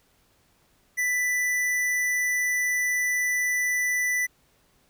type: tone with hard clipping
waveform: sine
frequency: 1984 Hz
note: B6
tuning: 7 cents sharp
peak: -24 dBFS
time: 0.97-4.27 s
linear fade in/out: 20 ms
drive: 14 dB
effects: pink hiss -64 dBFS RMS until 4.89 s